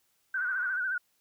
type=band-pass noise; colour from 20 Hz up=pink; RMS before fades=-45 dBFS; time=0.34-0.79 s; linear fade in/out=50 ms; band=1200 to 1600 Hz; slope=48 dB/octave
type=tone with vibrato; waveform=sine; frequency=1500 Hz; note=F#6; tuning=23 cents sharp; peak=-28 dBFS; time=0.34-0.98 s; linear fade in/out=5 ms; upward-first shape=sine; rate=14 Hz; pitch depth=78 cents each way
effects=white hiss -72 dBFS RMS until 1.2 s